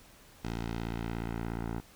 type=tone with low-pass filter sweep; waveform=10% pulse; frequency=57 Hz; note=A#1; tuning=38 cents flat; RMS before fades=-36 dBFS; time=0.43-1.81 s; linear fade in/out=20 ms; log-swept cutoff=6200 to 1300 Hz; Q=0.89; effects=pink hiss -57 dBFS RMS until 1.95 s